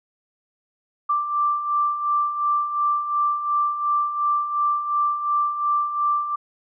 sine beating tone pair, 1174.7 / 1177.5 Hz, D6 / D6, 0 / +4 cents, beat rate 2.8 Hz, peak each -27 / -20 dBFS, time 1.09-6.36 s, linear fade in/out 10 ms, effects none

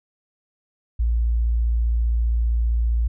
sine tone, 57.6 Hz, A#1, 20 cents flat, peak -17 dBFS, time 0.99-3.08 s, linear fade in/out 10 ms, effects none

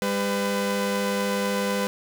sawtooth tone pair together, 200 / 504 Hz, G3 / B4, +35 / +35 cents, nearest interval octave + major third, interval 1600 cents, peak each -22 dBFS, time 0.02-1.87 s, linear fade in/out 0 ms, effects none

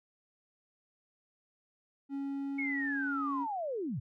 triangle tone with pitch glide, 277 to 279.4 Hz, C#4 to C#4, -1 to +14 cents, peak -32 dBFS, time 2.09-3.47 s, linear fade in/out 50 ms, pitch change +15 cents, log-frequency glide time 2.43-3.08 s
sine linear sweep, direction down, 2215 to 97 Hz, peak -33 dBFS, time 2.58-4 s, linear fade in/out 10 ms
effects none

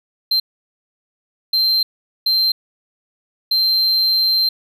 triangle tone bursts at uneven times, 4136 Hz, C8, 21 cents flat, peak -12 dBFS, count 4, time 0.31-0.4 / 1.53-1.83 / 2.26-2.52 / 3.51-4.49 s, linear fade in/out 5 ms, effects none

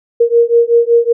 sine beating tone pair, 466.2 / 471.5 Hz, A#4 / A#4, 0 / +20 cents, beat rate 5.3 Hz, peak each -10 dBFS, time 0.2-1.13 s, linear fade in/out 10 ms, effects none

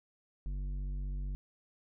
triangle tone with tanh clipping, 47.86 Hz, G1, 41 cents flat, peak -36 dBFS, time 0.46-1.35 s, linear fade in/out 0 ms, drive 14 dB, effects none

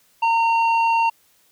square tone with low-pass filter, 916 Hz, A#5, 31 cents flat, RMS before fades -18 dBFS, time 0.22-1.1 s, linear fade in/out 10 ms, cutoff 2200 Hz, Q 2.3, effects white hiss -59 dBFS RMS until 1.51 s

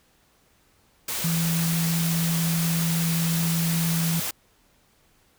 sine tone in noise, 166 Hz, E3, 12 cents sharp, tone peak -22 dBFS, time 1.24-4.2 s, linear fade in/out 5 ms, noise white, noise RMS -29 dBFS, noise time 1.08-4.31 s, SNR +4 dB, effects pink hiss -62 dBFS RMS until 5.38 s

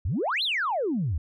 sine exponential two-way sweep, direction up then down, 69.3 to 4269 to 69.3 Hz, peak -23 dBFS, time 0.05-1.18 s, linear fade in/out 5 ms, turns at 0.43 s, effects tanh soft clip ceiling -19 dBFS

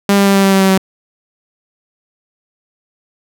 sawtooth tone with pitch steps, 200 / 198.62 / 197.25 / 195.88 / 194.53 / 193.19 / 191.85 / 190.53 Hz, G3 / G3 / G3 / G3 / G3 / G3 / G3 / G3, +35 / +23 / +11 / -1 / -13 / -25 / -37 / -49 cents, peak -4 dBFS, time 0.09-0.778 s, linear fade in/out 2 ms, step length 86 ms, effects none

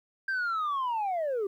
sine linear sweep, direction down, 1596 to 377.3 Hz, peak -25 dBFS, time 0.28-1.47 s, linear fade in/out 5 ms, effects tanh soft clip ceiling -26 dBFS + 11-bit

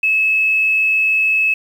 sine tone with quantisation, 2593 Hz, E7, 29 cents flat, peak -12 dBFS, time 0.03-1.54 s, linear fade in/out 5 ms, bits 7, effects none

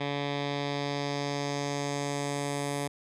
10% pulse tone with low-pass filter sweep, 142.7 Hz, D3, 49 cents flat, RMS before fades -32 dBFS, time 0-2.88 s, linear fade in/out 10 ms, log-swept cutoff 3300 to 10000 Hz, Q 2, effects none

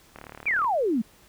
click train, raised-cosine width 0.5 ms, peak -25 dBFS, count 19, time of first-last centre 0.16-0.645 s, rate 37.1 Hz
sine exponential sweep, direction down, 2500 to 204.8 Hz, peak -21 dBFS, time 0.46-1.02 s, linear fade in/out 10 ms
effects pink hiss -56 dBFS RMS until 1.28 s

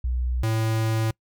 sine / square tone pair in turn, 61.74 / 111.35 Hz, B1 / A2, 0 / +21 cents, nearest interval minor seventh, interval 1021 cents, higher second, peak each -22 dBFS, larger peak neither, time 0.04-0.43 / 0.43-1.11 s, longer second, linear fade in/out 5 ms, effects noise-tail reverb RT60 0.1 s tail -25 dB re dry

